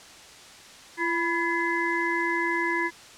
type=harmonic tone with a mistuned harmonic; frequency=340.4 Hz; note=F4; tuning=44 cents flat; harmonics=1 / 3 / 5 / 6; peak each=-29 / -29 / -29 / -29 dBFS; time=0.97-2.91 s; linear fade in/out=50 ms; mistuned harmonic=3; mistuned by=-60 cents; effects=white hiss -47 dBFS RMS until 3.17 s + low-pass 7000 Hz 12 dB/octave